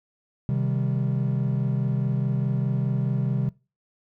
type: chord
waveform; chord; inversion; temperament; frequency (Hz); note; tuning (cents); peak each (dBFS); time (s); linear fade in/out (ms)
triangle; C minor; none; equal; 130.81 / 155.56 / 196; C3 / Eb3 / G3; 0 / 0 / 0; -21 / -26 / -27; 0.49-3.49; 0
effects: noise-tail reverb RT60 0.3 s tail -23 dB re dry + tanh soft clip ceiling -12 dBFS